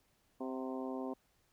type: harmonic tone with a mistuned harmonic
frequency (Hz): 130.81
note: C3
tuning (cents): 0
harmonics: 2 / 3 / 4 / 5 / 6 / 7 / 8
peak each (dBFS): -40 / -44 / -46 / -48 / -50 / -51 / -52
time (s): 0.4-1.14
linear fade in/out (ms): 10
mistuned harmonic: 6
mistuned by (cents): -54
effects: pink hiss -74 dBFS RMS until 1.52 s